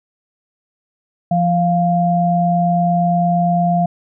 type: tone pair together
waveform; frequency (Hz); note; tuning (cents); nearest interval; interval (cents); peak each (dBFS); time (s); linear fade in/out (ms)
sine; 172.82 / 698.5; F3 / F5; -18 / 0; 2 octaves; 2418; -15; 1.31-3.86; 5
effects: none